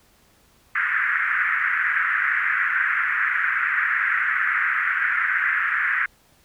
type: band-pass noise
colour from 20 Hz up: pink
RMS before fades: -22 dBFS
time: 0.75-6.06 s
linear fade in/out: 5 ms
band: 1400 to 2000 Hz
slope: 48 dB/octave
effects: pink hiss -58 dBFS RMS until 6.44 s